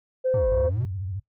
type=tone; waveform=sine; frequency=516 Hz; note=C5; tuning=24 cents flat; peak=-19 dBFS; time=0.24-0.7 s; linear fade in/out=20 ms
type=exponential two-way sweep; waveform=triangle; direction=down then up; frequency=135.4 to 47.87 to 135.4 Hz; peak=-21 dBFS; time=0.34-0.85 s; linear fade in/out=0 ms; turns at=0.49 s
type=tone with vibrato; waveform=sine; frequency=94.8 Hz; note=F#2; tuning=43 cents sharp; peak=-28 dBFS; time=0.51-1.2 s; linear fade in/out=10 ms; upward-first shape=triangle; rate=14 Hz; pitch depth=150 cents each way
effects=noise-tail reverb RT60 0.1 s tail -18 dB re dry + tanh soft clip ceiling -15 dBFS